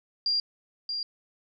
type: tone with echo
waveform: sine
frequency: 4779 Hz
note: D8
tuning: 29 cents sharp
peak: -23 dBFS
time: 0.26-0.4 s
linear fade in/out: 2 ms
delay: 630 ms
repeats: 1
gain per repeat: -6 dB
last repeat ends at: 1.03 s
effects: none